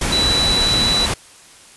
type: tone in noise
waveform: sine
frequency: 3951 Hz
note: B7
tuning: in tune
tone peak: -15 dBFS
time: 0.12-1.06 s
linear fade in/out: 5 ms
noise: pink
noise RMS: -20 dBFS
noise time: 0.01-1.14 s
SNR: +2 dB
effects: white hiss -44 dBFS RMS until 1.76 s + resampled to 24000 Hz